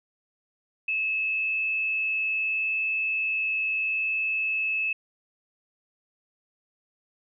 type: tone with frequency modulation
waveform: sine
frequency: 2600 Hz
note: E7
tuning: 24 cents flat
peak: -24 dBFS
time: 0.88-4.93 s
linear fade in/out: 5 ms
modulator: 99.6 Hz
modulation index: 0.39
effects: none